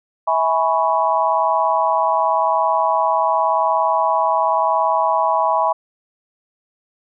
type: chord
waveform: sine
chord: C# minor seventh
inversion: first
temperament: equal with one note detuned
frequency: 650.2 / 830.6 / 987.8 / 1108.7 Hz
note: E5 / G#5 / B5 / C#6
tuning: -24 / 0 / 0 / 0 cents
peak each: -20 / -20 / -18 / -22 dBFS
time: 0.27-5.73 s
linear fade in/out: 10 ms
effects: none